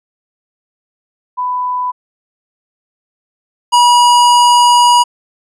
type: tone pair in turn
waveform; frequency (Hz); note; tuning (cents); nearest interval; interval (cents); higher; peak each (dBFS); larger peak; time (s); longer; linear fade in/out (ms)
sine / square; 996 / 966.5; B5 / B5; +14 / -38; minor second; 52; first; -14 / -6; second; 1.37-1.92 / 3.72-5.04; second; 20
effects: resampled to 24000 Hz